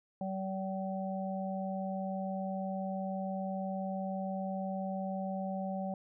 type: harmonic tone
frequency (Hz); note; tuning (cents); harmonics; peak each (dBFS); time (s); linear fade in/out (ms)
191; G3; -45; 1 / 3 / 4; -36 / -40 / -40; 0.21-5.94; 2
effects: none